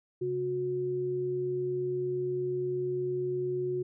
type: tone pair together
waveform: sine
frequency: 135.9 / 364.5 Hz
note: C#3 / F#4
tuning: -34 / -26 cents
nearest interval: octave + perfect fourth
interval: 1708 cents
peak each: -38 / -29 dBFS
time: 0.21-3.83 s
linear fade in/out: 10 ms
effects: none